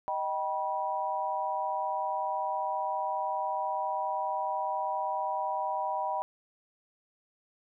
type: chord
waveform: sine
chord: Eb augmented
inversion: none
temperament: just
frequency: 622.3 / 777.8 / 972.3 Hz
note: Eb5 / G5 / B5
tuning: 0 / -14 / -27 cents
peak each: -36 / -33 / -32 dBFS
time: 0.08-6.22 s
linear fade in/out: 0 ms
effects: none